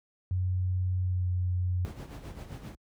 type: tone with pitch glide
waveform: sine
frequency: 91.8 to 90.38 Hz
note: F#2 to F#2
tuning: -13 to -40 cents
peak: -25 dBFS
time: 0.31-1.85 s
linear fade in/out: 0 ms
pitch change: -27 cents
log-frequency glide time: 1.01-1.28 s
type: noise with tremolo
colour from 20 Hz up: brown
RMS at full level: -36 dBFS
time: 1.85-2.75 s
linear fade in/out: 2 ms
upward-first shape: sine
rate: 7.6 Hz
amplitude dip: 60%
effects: high-pass 60 Hz 12 dB/octave